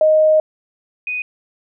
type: tone pair in turn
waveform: sine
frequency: 622.3 / 2489 Hz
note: D#5 / D#7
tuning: 0 / 0 cents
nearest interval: 2 octaves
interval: 2400 cents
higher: second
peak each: -9 / -20 dBFS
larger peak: first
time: 0.01-0.4 / 1.07-1.22 s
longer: first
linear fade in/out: 2 ms
effects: none